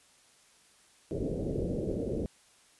white low-pass noise, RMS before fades -33 dBFS, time 1.11-2.26 s, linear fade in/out 0 ms, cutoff 530 Hz, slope 48 dB/octave, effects white hiss -62 dBFS RMS until 2.79 s + resampled to 24000 Hz

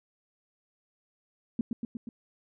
sine tone with echo, 233.1 Hz, A#3, in tune, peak -24 dBFS, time 1.59-1.61 s, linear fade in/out 2 ms, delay 120 ms, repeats 4, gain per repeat -3 dB, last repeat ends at 2.09 s, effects none

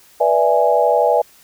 sine chord, E dominant seventh, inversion second, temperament equal with one note detuned, 488.5 / 587.3 / 659.3 / 830.6 Hz, B4 / D5 / E5 / G#5, -19 / 0 / 0 / 0 cents, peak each -17 dBFS, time 0.2-1.22 s, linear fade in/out 10 ms, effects white hiss -49 dBFS RMS until 1.43 s

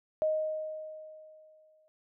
sine tone with exponential decay, 623 Hz, D#5, 2 cents sharp, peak -24 dBFS, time 0.22-1.88 s, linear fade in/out 0 ms, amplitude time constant 360 ms, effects none

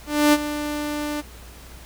sawtooth tone with ADSR envelope, 296.4 Hz, D4, 16 cents sharp, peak -8 dBFS, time 0.06-1.22 s, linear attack 270 ms, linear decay 40 ms, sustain -13 dB, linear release 23 ms, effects added 60 Hz sine -42 dBFS peak until 1.85 s + pink hiss -45 dBFS RMS until 1.85 s

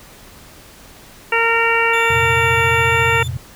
harmonic tone, 459.8 Hz, A#4, 24 cents flat, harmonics 1 / 2 / 3 / 4 / 5 / 6, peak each -20 / -20 / -20 / -20 / -20 / -20 dBFS, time 1.32-3.23 s, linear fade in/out 5 ms
sawtooth tone with vibrato, 3520 Hz, A7, in tune, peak -27 dBFS, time 1.93-3.28 s, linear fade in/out 5 ms, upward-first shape sine, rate 1.1 Hz, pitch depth 11 cents each way
sine chord, F suspended fourth, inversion none, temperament equal, 87.31 / 116.54 / 130.81 Hz, F2 / Bb2 / C3, 0 / 0 / 0 cents, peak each -25 dBFS, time 2.1-3.37 s, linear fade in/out 5 ms
effects pink hiss -42 dBFS RMS until 3.55 s

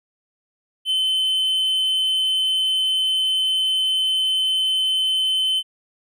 triangle tone, 3061 Hz, G7, 42 cents flat, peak -16 dBFS, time 0.85-5.63 s, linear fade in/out 50 ms, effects none

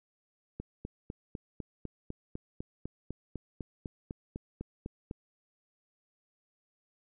click train, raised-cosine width 3 ms, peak -25 dBFS, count 19, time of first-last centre 0.6-5.111 s, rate 3.99 Hz, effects none

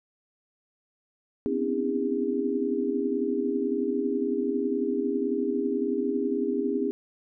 sine tone cluster, 249.7 / 261.6 / 279.7 / 323.5 / 404.9 Hz, B3 / C4 / C#4 / E4 / G#4, +19 / 0 / +16 / -32 / -44 cents, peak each -31 / -34 / -31 / -32 / -28 dBFS, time 1.46-6.91 s, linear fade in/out 0 ms, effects none

